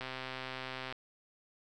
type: click train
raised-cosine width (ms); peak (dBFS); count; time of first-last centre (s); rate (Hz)
0.3; -24; 120; 0.01-0.925; 130
effects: none